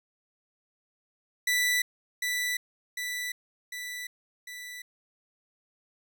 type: tone with echo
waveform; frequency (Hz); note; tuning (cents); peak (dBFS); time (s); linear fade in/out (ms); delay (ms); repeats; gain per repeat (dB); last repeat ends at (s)
sawtooth; 1975.5; B6; 0; -20; 1.47-1.82; 5; 750; 4; -4; 4.82
effects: none